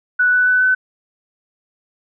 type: tone with pitch steps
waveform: sine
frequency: 1480 / 1490.3 / 1500.7 / 1511.1 Hz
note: F#6 / F#6 / F#6 / F#6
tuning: 0 / +12 / +24 / +36 cents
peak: -11 dBFS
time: 0.19-0.75 s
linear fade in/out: 10 ms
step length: 140 ms
effects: none